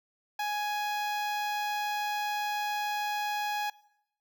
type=tone with notch filter; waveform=sawtooth; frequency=833 Hz; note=G#5; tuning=5 cents sharp; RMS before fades=-32 dBFS; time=0.39-3.7 s; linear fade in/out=5 ms; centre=8900 Hz; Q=0.93; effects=noise-tail reverb RT60 0.8 s tail -22 dB re dry